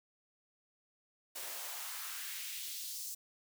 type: noise with high-pass filter sweep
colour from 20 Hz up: white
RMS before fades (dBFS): -43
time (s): 1.35-3.15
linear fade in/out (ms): 10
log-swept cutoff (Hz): 430 to 6400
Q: 1.4
effects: none